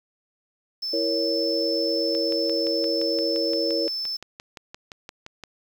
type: tone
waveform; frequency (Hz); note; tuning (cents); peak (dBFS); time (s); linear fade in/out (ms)
sine; 5274; E8; 0; -26; 0.82-4.17; 10
type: chord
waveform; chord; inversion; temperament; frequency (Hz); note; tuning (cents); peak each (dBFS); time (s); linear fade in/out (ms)
sine; A# diminished; second; equal; 329.6 / 466.2 / 554.4; E4 / A#4 / C#5; 0 / 0 / 0; -27; 0.93-3.88; 5
type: click train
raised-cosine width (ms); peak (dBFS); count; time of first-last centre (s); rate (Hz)
0.2; -21; 20; 2.15-5.437; 5.78
effects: 8-bit